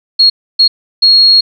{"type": "tone bursts at uneven times", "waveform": "sine", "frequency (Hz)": 4297, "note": "C8", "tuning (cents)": 45, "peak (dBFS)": -3, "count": 3, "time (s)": [[0.19, 0.3], [0.59, 0.68], [1.02, 1.41]], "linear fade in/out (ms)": 10, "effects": []}